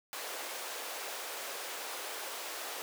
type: high-pass noise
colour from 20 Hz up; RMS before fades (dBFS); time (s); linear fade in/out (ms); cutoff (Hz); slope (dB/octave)
pink; -41; 0.13-2.82; 0; 440; 24
effects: none